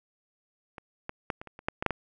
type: clicks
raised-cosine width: 0.5 ms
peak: -26 / -19 / -14 / -25 / -29 / -29 / -12 / -15 / -8 / -14 dBFS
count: 10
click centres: 0.782 / 1.094 / 1.302 / 1.415 / 1.473 / 1.591 / 1.685 / 1.825 / 1.863 / 1.907 s
effects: none